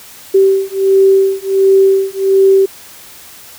sine beating tone pair, 386.7 / 388.1 Hz, G4 / G4, -24 / -17 cents, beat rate 1.4 Hz, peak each -10 dBFS, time 0.34-2.66 s, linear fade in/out 10 ms, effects white hiss -36 dBFS RMS until 3.58 s

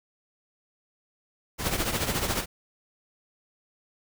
pink noise with tremolo, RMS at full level -25 dBFS, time 1.58-2.46 s, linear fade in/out 50 ms, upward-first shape triangle, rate 14 Hz, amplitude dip 70%, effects none

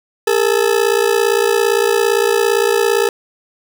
40% pulse ring-modulated tone, 433.8 Hz, A4, 25 cents flat, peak -8 dBFS, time 0.27-3.09 s, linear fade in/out 2 ms, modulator 28.8 Hz, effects none

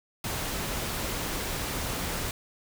pink noise, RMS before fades -32 dBFS, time 0.24-2.31 s, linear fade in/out 2 ms, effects none

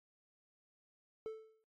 triangle tone with exponential decay, 440 Hz, A4, in tune, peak -36 dBFS, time 1.26-1.64 s, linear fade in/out 0 ms, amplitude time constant 81 ms, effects AAC 48 kbps

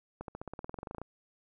accelerating click train, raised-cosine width 1 ms, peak -26 dBFS, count 17, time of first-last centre 0.21-1.016 s, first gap 72 ms, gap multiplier 0.95, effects none

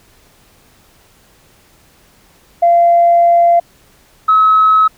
sine tone pair in turn, 688 / 1285.3 Hz, F5 / E6, -26 / -44 cents, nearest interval major seventh, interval 1082 cents, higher second, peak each -5 dBFS, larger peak neither, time 2.62-3.6 / 4.28-4.88 s, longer first, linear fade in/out 10 ms, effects tanh soft clip ceiling -1 dBFS + pink hiss -49 dBFS RMS until 4.97 s

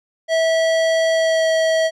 square tone with pitch glide, 651 to 645 Hz, E5 to E5, -22 to -38 cents, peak -15 dBFS, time 0.28-1.91 s, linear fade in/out 50 ms, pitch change -16 cents, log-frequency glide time 1.13-1.48 s, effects low-pass 6000 Hz 12 dB/octave

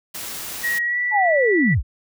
white noise, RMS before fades -31 dBFS, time 0.14-0.79 s, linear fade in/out 10 ms
sine tone with pitch glide, 1900 to 1960.2 Hz, A#6 to B6, +33 to -13 cents, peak -19 dBFS, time 0.63-1.75 s, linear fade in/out 20 ms, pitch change +54 cents, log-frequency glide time 0.83-0.99 s
sine linear sweep, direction down, 880 to 32.31 Hz, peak -15 dBFS, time 1.11-1.83 s, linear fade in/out 50 ms
effects none

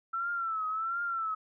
sine tone with vibrato, 1333 Hz, E6, 19 cents sharp, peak -30 dBFS, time 0.13-1.35 s, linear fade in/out 10 ms, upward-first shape triangle, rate 1.4 Hz, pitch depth 100 cents each way, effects none

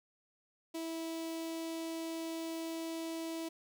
sawtooth tone with notch filter, 327.2 Hz, E4, 13 cents flat, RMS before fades -40 dBFS, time 0.74-3.49 s, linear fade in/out 10 ms, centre 1500 Hz, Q 1.1, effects none

